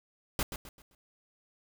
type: noise with echo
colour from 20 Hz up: pink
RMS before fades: -30 dBFS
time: 0.39-0.43 s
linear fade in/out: 2 ms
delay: 130 ms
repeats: 4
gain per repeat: -9 dB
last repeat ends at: 0.95 s
effects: none